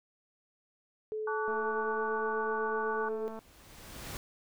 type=tone with pitch glide; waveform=sine; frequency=432 to 436 Hz; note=A4 to A4; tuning=-32 to -16 cents; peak=-33 dBFS; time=1.12-3.28 s; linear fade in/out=0 ms; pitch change=+16 cents; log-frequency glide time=1.45-2.06 s
type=chord; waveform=sine; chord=D major; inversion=second; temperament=equal with one note detuned; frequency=880 / 1144.5 / 1480 Hz; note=A5 / D6 / F#6; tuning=0 / -45 / 0 cents; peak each=-37 dBFS; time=1.27-3.09 s; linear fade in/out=5 ms
type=click train; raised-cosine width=1 ms; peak=-31 dBFS; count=425; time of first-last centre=1.48-3.39 s; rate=222 Hz
type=noise with exponential growth; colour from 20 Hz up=pink; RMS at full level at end=-40 dBFS; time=2.79-4.17 s; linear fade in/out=1 ms; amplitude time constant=300 ms
effects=none